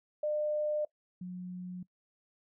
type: tone pair in turn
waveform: sine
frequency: 602 / 180.9 Hz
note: D5 / F#3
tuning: +43 / -39 cents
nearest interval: octave + major sixth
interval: 2082 cents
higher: first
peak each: -29 / -38 dBFS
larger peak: first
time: 0.23-0.85 / 1.21-1.83 s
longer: neither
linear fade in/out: 5 ms
effects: noise-tail reverb RT60 0.1 s tail -21 dB re dry